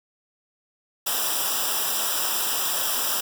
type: noise with comb filter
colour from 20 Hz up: white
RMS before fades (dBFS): -25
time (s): 1.06-3.21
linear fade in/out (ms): 10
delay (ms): 0.46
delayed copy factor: -0.9
effects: none